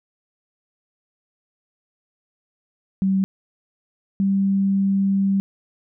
sine tone pair in turn, 192.2 / 195.67 Hz, G3 / G3, -34 / -3 cents, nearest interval unison, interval 31 cents, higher second, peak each -16 dBFS, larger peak neither, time 3.02-3.24 / 4.2-5.4 s, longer second, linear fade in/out 0 ms, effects none

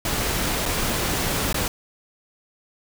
pink noise with dropouts, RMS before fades -24 dBFS, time 0.05-1.68 s, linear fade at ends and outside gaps 2 ms, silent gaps 0.656-0.66 / 1.528-1.543 s, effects none

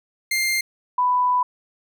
sawtooth / sine tone pair in turn, 2105 / 993.4 Hz, C7 / B5, +10 / +10 cents, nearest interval octave + minor second, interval 1300 cents, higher first, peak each -16 dBFS, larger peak neither, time 0.31-0.61 / 0.98-1.43 s, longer second, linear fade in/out 5 ms, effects none

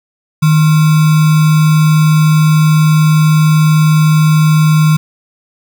sine tone with sample-and-hold, 155.56 Hz, D#3, in tune, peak -5 dBFS, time 0.42-4.97 s, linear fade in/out 10 ms, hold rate 1225 Hz, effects none

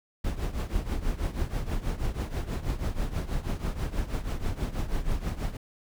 brown noise with tremolo, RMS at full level -26 dBFS, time 0.24-5.57 s, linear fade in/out 5 ms, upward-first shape triangle, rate 6.2 Hz, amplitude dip 85%, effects none

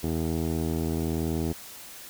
15% pulse tone with low-pass filter, 80.9 Hz, E2, 32 cents flat, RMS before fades -28 dBFS, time 0.03-1.53 s, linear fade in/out 10 ms, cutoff 500 Hz, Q 2.2, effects white hiss -44 dBFS RMS until 2.09 s

